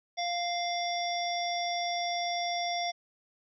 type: harmonic tone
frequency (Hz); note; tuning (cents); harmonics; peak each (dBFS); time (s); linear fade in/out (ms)
697; F5; -4; 1 / 3 / 5 / 7 / 8; -31 / -38 / -38 / -45 / -38; 0.17-2.92; 20
effects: none